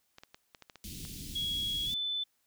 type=clicks; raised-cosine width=0.2 ms; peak=-31 dBFS; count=8; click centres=0.184 / 0.235 / 0.345 / 0.548 / 0.623 / 0.698 / 0.757 / 1.051 s
type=band-stop noise; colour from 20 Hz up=pink; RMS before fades=-43 dBFS; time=0.84-1.94 s; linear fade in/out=0 ms; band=290 to 3100 Hz; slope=24 dB/octave
type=tone with pitch glide; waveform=sine; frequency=3328 to 3510 Hz; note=G#7 to A7; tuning=+3 to -5 cents; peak=-31 dBFS; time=1.35-2.24 s; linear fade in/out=10 ms; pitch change=+92 cents; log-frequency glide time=1.85-1.92 s
effects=white hiss -75 dBFS RMS until 2.46 s